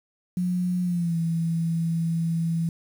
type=tone with pitch glide; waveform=sine; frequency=179.6 to 165.65 Hz; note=F3 to E3; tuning=+49 to +9 cents; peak=-22 dBFS; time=0.37-2.69 s; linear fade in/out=2 ms; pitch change=-140 cents; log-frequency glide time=0.83-1.17 s; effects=8-bit